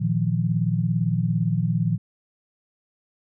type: chord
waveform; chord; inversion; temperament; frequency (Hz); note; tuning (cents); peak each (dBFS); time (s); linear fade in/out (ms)
sine; Bb suspended fourth; none; equal with one note detuned; 116.54 / 157.01 / 174.61; Bb2 / Eb3 / F3; 0 / +16 / 0; -24; 0-1.98; 20
effects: none